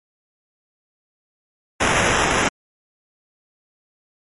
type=noise with sample-and-hold; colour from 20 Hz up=white; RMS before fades=-18 dBFS; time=1.8-2.49 s; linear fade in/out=10 ms; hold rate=4410 Hz; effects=MP3 48 kbps